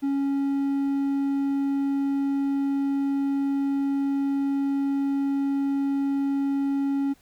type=tone; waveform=triangle; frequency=277.2 Hz; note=C#4; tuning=in tune; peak=-20 dBFS; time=0.02-7.14 s; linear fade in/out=20 ms; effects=pink hiss -60 dBFS RMS until 7.21 s